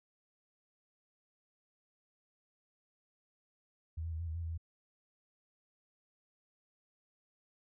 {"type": "tone with pitch steps", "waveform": "sine", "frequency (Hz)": [80.6, 83, 79.8, 84.9, 79.5, 84.9, 81.9, 82.5], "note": ["E2", "E2", "D#2", "F2", "D#2", "F2", "E2", "E2"], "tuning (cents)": [-38, 12, 44, -48, 38, -48, -11, 2], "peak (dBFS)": -36, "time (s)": [3.97, 4.578], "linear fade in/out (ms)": 10, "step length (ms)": 76, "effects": []}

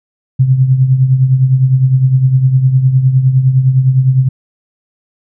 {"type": "tone with tremolo", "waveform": "sine", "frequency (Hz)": 130.81, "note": "C3", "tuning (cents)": 0, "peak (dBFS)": -3, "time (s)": [0.39, 4.29], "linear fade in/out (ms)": 10, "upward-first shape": "triangle", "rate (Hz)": 9.8, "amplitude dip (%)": 70, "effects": []}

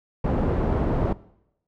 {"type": "low-pass noise", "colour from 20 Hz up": "pink", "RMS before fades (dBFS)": -23, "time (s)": [0.24, 1.13], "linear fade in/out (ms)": 5, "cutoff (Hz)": 690, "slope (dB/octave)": 12, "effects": ["noise-tail reverb RT60 0.8 s tail -20 dB re dry"]}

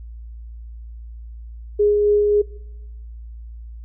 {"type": "tone with tremolo", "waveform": "sine", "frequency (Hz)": 414.5, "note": "G#4", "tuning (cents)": -3, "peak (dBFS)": -12, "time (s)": [1.79, 2.42], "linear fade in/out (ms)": 10, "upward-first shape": "sine", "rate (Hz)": 3.7, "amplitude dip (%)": 25, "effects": ["noise-tail reverb RT60 1.0 s tail -22 dB re dry", "added 57 Hz sine -33 dBFS peak until 3.84 s"]}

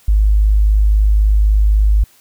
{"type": "tone", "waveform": "sine", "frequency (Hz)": 51.91, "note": "G#1", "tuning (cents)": 0, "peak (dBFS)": -8, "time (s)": [0.08, 2.04], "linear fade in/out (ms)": 5, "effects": ["white hiss -50 dBFS RMS until 2.2 s"]}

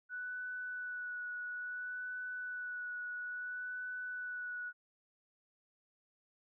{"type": "tone with vibrato", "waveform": "sine", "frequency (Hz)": 1480, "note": "F#6", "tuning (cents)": 0, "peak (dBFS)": -39, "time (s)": [0.09, 4.73], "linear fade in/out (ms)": 50, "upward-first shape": "sine", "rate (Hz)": 0.59, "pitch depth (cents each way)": 16, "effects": []}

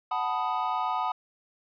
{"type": "chord", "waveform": "triangle", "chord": "B dominant seventh", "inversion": "second", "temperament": "equal", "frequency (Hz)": [740, 880, 987.8, 1244.5], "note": ["F#5", "A5", "B5", "D#6"], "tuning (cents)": [0, 0, 0, 0], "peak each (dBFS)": -30, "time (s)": [0.11, 1.12], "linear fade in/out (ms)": 5, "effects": ["resampled to 11025 Hz"]}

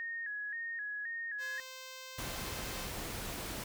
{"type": "tone with vibrato", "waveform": "sine", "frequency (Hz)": 1760, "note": "A6", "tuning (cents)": 0, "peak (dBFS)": -37, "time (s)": [0, 1.6], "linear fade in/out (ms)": 0, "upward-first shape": "square", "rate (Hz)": 1.9, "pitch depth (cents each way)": 83}
{"type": "tone", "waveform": "5% pulse", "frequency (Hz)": 520, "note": "C5", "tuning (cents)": -11, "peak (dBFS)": -34, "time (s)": [1.38, 2.89], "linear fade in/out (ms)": 50}
{"type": "noise", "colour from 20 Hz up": "pink", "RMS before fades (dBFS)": -41, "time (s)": [2.18, 3.64], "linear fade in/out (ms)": 5}
{"effects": []}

